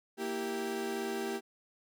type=chord; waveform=35% pulse; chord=E diminished; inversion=second; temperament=equal; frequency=233.1 / 329.6 / 392 Hz; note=Bb3 / E4 / G4; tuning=0 / 0 / 0 cents; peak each=-38 / -40 / -34 dBFS; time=0.17-1.41 s; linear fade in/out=50 ms; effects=none